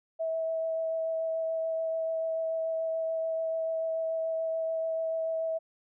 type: tone with vibrato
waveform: sine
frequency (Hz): 649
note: E5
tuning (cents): -27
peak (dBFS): -28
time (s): 0.19-5.59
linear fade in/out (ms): 20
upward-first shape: sine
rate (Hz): 6.9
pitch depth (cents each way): 9
effects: none